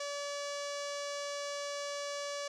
sawtooth tone with low-pass filter, 573 Hz, D5, 43 cents flat, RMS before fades -39 dBFS, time 0-2.48 s, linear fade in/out 5 ms, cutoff 6100 Hz, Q 2.6, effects none

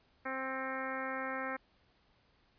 harmonic tone with a mistuned harmonic, 263.5 Hz, C4, 12 cents sharp, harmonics 1 / 2 / 3 / 4 / 5 / 6 / 7 / 8 / 9, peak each -44 / -42 / -45 / -45 / -43 / -44 / -44 / -47 / -55 dBFS, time 0.25-1.57 s, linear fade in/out 10 ms, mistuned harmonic 8, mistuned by +37 cents, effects pink hiss -70 dBFS RMS until 2.58 s + resampled to 11025 Hz

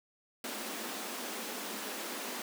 pink high-pass noise, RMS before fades -40 dBFS, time 0.44-2.42 s, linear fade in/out 2 ms, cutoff 200 Hz, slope 96 dB/octave, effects none

